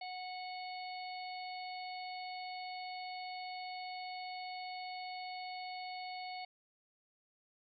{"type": "harmonic tone", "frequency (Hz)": 735, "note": "F#5", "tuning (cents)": -12, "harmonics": [1, 3, 4, 5, 6], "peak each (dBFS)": [-43, -49, -57, -57, -50], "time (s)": [0.01, 6.45], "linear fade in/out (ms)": 5, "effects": []}